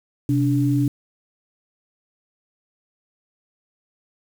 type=tone pair together; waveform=sine; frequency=128.78 / 289.1 Hz; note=C3 / D4; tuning=-27 / -27 cents; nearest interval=octave + major second; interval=1400 cents; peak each=-19 dBFS; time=0.29-0.88 s; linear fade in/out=2 ms; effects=7-bit